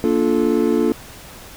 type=chord; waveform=triangle; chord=Bb major seventh; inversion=none; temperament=just; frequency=233.1 / 291.4 / 349.6 / 437 Hz; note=Bb3 / D4 / F4 / A4; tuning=0 / -13 / +2 / -12 cents; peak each=-18 dBFS; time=0.04-0.92 s; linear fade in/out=0 ms; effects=pink hiss -39 dBFS RMS until 1.56 s